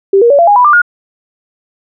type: tone with pitch steps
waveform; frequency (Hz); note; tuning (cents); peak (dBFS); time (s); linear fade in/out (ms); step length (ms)
sine; 392 / 471.6 / 567.3 / 682.5 / 821.1 / 987.8 / 1188.3 / 1429.6; G4 / A#4 / C#5 / F5 / G#5 / B5 / D6 / F6; 0 / +20 / +40 / -40 / -20 / 0 / +20 / +40; -3; 0.13-0.818; 5; 86
effects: none